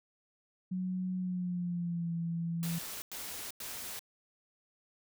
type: tone with pitch glide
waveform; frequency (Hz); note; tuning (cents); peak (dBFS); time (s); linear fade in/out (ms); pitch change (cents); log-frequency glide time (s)
sine; 184.2 to 167.94; F#3 to E3; -7 to +33; -32; 0.71-2.79; 10; -160; 1.17-2.13
type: noise bursts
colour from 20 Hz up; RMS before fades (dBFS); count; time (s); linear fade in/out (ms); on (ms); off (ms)
white; -42; 3; 2.63-3.992; 0; 390; 96
effects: none

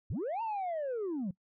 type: linear two-way sweep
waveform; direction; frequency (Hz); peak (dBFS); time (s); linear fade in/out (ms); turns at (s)
sine; up then down; 63.9 to 930 to 167.1; -30; 0.1-1.31; 5; 0.42
effects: noise-tail reverb RT60 0.1 s tail -22 dB re dry + tanh soft clip ceiling -31 dBFS

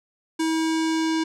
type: tone with low-pass filter sweep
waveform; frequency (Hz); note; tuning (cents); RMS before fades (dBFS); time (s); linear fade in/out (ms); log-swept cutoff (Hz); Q
square; 321.4; E4; -44; -23; 0.39-1.24; 10; 8800 to 5800; 1.3
effects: none

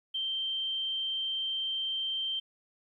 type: tone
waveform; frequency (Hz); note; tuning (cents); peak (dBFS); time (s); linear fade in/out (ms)
sine; 3136; G7; 0; -30; 0.14-2.4; 10
effects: 12-bit

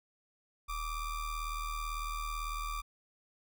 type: ring-modulated tone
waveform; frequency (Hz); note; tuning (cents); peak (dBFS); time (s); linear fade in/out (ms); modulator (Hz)
square; 600; D5; +37; -33; 0.68-2.82; 20; 561
effects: none

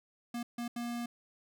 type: tone bursts at uneven times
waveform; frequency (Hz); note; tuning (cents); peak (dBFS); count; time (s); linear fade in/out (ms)
square; 237.9; A#3; +35; -36; 3; 0.34-0.43 / 0.58-0.68 / 0.76-1.06; 5
effects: none

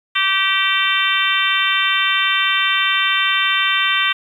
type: harmonic tone with a mistuned harmonic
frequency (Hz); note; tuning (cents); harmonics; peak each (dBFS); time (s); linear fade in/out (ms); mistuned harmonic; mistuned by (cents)
387.4; G4; -20; 3 / 4 / 5 / 6 / 7 / 8 / 9; -22 / -22 / -22 / -22 / -22 / -22 / -22; 0.15-4.13; 10; 9; +47
effects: 8-bit

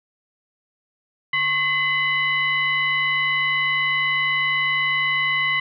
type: tone with frequency modulation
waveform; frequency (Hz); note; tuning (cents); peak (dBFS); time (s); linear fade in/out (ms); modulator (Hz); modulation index
sine; 2032; B6; +49; -18; 1.33-5.6; 5; 944; 0.8
effects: none

